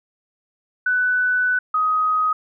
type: tone pair in turn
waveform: sine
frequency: 1494 / 1256.3 Hz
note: F#6 / D#6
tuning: +16 / +16 cents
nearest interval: minor third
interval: 300 cents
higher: first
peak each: -16 dBFS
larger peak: neither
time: 0.86-1.59 / 1.74-2.33 s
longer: first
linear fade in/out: 5 ms
effects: none